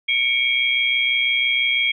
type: tone cluster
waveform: sine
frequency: 2212 / 2338 / 3265 Hz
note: C#7 / D7 / G#7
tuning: -4 / -8 / -30 cents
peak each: -21 dBFS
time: 0.08-1.92 s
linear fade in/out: 10 ms
effects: none